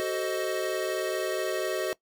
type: chord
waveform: square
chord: F# diminished seventh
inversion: none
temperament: equal with one note detuned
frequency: 375.8 / 440 / 523.3 / 622.3 Hz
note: F#4 / A4 / C5 / Eb5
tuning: +27 / 0 / 0 / 0 cents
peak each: -32 / -36 / -36 / -33 dBFS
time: 0-1.93 s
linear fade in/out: 0 ms
effects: noise-tail reverb RT60 0.1 s tail -20 dB re dry